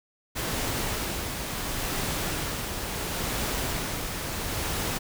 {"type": "noise with tremolo", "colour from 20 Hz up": "pink", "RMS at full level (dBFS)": -29, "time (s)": [0.35, 4.99], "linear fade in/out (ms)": 20, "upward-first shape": "sine", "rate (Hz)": 0.72, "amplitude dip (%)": 35, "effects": []}